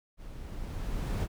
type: noise with level ramp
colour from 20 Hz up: brown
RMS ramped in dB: -45 to -28 dBFS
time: 0.17-1.28 s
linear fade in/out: 50 ms
effects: none